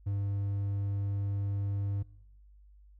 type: tone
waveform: triangle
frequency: 100 Hz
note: G2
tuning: 35 cents sharp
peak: -27 dBFS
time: 0.06-2.03 s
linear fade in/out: 10 ms
effects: noise-tail reverb RT60 1.0 s tail -25 dB re dry + added 50 Hz sine -54 dBFS peak until 2.99 s